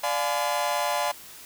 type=chord; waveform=40% pulse; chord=D diminished seventh; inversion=none; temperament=just; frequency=587.3 / 704.8 / 845.8 / 1014.9 Hz; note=D5 / F5 / Ab5 / Cb6; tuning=0 / +16 / +31 / +47 cents; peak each=-29 dBFS; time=0.03-1.12 s; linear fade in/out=10 ms; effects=white hiss -45 dBFS RMS until 1.45 s